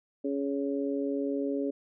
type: harmonic tone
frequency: 139.6 Hz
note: C#3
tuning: 13 cents sharp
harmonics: 2 / 3 / 4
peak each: -30 / -33 / -36 dBFS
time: 0.24-1.71 s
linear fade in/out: 10 ms
effects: none